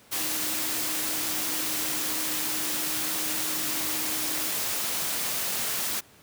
sine tone in noise, 310 Hz, D#4, 6 cents flat, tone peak -40 dBFS, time 0.18-4.5 s, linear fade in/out 20 ms, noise white, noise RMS -29 dBFS, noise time 0.11-6.01 s, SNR -14 dB, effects pink hiss -55 dBFS RMS until 6.22 s + high-pass 100 Hz 12 dB/octave

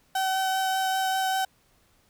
35% pulse tone with vibrato, 762 Hz, G5, 49 cents flat, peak -22 dBFS, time 0.15-1.45 s, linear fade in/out 5 ms, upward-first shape triangle, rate 5.1 Hz, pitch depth 11 cents each way, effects pink hiss -64 dBFS RMS until 2.09 s

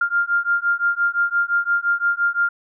sine beating tone pair, 1396.9 / 1402.7 Hz, F6 / F6, 0 / +7 cents, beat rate 5.8 Hz, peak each -20 dBFS, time 0.01-2.49 s, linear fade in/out 5 ms, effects none

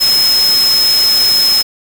sine tone in noise, 5160 Hz, E8, 38 cents flat, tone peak -8 dBFS, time 0-1.63 s, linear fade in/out 20 ms, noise white, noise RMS -19 dBFS, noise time 0-1.63 s, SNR +8 dB, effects none

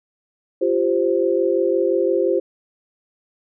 sine chord, F suspended second, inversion none, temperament equal with one note detuned, 346.2 / 392 / 523.3 Hz, F4 / G4 / C5, -15 / 0 / 0 cents, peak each -20 dBFS, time 0.61-2.4 s, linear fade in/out 10 ms, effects none

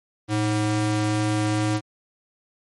square ring-modulated tone, 213.2 Hz, G#3, 46 cents sharp, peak -18 dBFS, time 0.28-1.81 s, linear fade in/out 50 ms, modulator 101 Hz, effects MP3 48 kbps

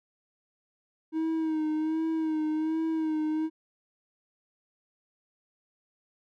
triangle tone with vibrato, 315.6 Hz, D#4, 25 cents sharp, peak -24 dBFS, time 1.12-3.5 s, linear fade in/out 50 ms, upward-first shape sine, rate 1.3 Hz, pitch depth 40 cents each way, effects none

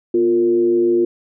sine tone with frequency modulation, 351.6 Hz, F4, 12 cents sharp, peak -12 dBFS, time 0.14-1.05 s, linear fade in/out 5 ms, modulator 107 Hz, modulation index 0.49, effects none

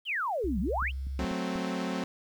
sine exponential two-way sweep, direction down then up, 3322 to 170 to 3322 Hz, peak -28 dBFS, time 0.05-0.92 s, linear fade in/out 50 ms, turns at 0.6 s
sine tone with pitch glide, 65.41 to 67.6 Hz, C2 to C#2, 0 to -43 cents, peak -32 dBFS, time 0.44-1.25 s, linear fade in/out 0 ms, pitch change +57 cents, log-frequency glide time 0.79-1.09 s
click train, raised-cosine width 5 ms, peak -32 dBFS, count 5, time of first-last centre 0.58-1.558 s, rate 4.09 Hz
sawtooth chord, F# diminished, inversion none, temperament equal, 185 / 220 / 261.6 Hz, F#3 / A3 / C4, 0 / 0 / 0 cents, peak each -30 / -33 / -30 dBFS, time 1.19-2.04 s, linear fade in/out 2 ms
effects low-pass 6000 Hz 12 dB/octave + 10-bit

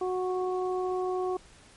harmonic tone, 368.1 Hz, F#4, 9 cents flat, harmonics 1 / 2 / 3, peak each -28 / -34 / -38 dBFS, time 0.01-1.37 s, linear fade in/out 5 ms, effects pink hiss -55 dBFS RMS until 1.76 s + MP3 48 kbps

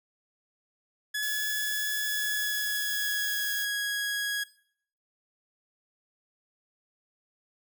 sawtooth tone with pitch glide, 1700 to 1658.3 Hz, G#6 to G#6, +40 to -3 cents, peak -25 dBFS, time 1.14-4.44 s, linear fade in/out 10 ms, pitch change -43 cents, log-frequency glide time 2.03-3.64 s
violet noise, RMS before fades -36 dBFS, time 1.22-3.65 s, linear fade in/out 10 ms
effects noise-tail reverb RT60 0.6 s tail -19 dB re dry

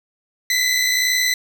20% pulse tone pair together, 1975.5 / 2037 Hz, B6 / C7, 0 / -47 cents, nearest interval minor second, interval 53 cents, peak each -14 dBFS, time 0.5-1.34 s, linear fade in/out 2 ms, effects none

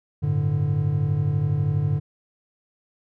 triangle chord, G suspended second, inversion none, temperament just, 98 / 110.25 / 147 Hz, G2 / A2 / D3, 0 / +4 / +2 cents, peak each -24 / -24 / -20 dBFS, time 0.22-2 s, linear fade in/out 20 ms, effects none

